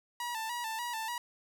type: tone with vibrato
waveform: sawtooth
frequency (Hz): 924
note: A#5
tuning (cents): -16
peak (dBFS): -31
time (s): 0.2-1.18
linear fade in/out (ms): 2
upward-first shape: square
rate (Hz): 3.4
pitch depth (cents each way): 70
effects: none